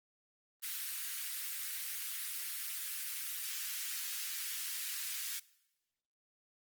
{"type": "high-pass noise", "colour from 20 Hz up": "white", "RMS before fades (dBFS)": -40, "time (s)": [0.62, 5.4], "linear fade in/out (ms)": 20, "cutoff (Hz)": 1500, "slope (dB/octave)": 24, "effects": ["noise-tail reverb RT60 1.0 s tail -22 dB re dry", "Opus 24 kbps"]}